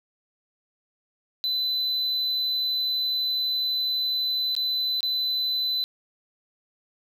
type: tone with dropouts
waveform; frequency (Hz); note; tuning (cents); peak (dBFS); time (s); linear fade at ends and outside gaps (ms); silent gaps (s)
triangle; 4014; B7; +27; -22; 1.44-5.84; 0; 4.551-4.565 / 5.006-5.03
effects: none